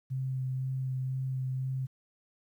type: tone with vibrato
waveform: sine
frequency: 130.8 Hz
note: C3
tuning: in tune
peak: -30 dBFS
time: 0.1-1.87 s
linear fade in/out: 20 ms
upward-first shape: sine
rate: 2 Hz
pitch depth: 13 cents each way
effects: 11-bit